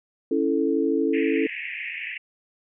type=chord; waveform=sine; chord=A major; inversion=first; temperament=equal; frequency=277.2 / 329.6 / 440 Hz; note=C#4 / E4 / A4; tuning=0 / 0 / 0 cents; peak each=-24 dBFS; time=0.31-1.47 s; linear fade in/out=5 ms
type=band-pass noise; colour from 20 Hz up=white; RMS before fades=-33 dBFS; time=1.13-2.18 s; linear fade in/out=10 ms; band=1800 to 2700 Hz; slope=96 dB/octave
effects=none